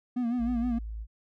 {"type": "tone with vibrato", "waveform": "triangle", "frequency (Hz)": 239.8, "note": "A#3", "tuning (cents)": 49, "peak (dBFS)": -24, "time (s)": [0.16, 0.79], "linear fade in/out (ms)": 10, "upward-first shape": "sine", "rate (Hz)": 6.4, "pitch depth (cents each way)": 73}
{"type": "tone", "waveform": "sine", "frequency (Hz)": 54.4, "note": "A1", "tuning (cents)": -19, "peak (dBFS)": -34, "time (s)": [0.38, 1.07], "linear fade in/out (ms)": 50}
{"effects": []}